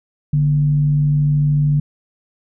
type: tone with frequency modulation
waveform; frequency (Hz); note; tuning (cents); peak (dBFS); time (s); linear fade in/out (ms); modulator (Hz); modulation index
sine; 146.83; D3; 0; -12; 0.33-1.8; 5; 93.7; 0.24
effects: none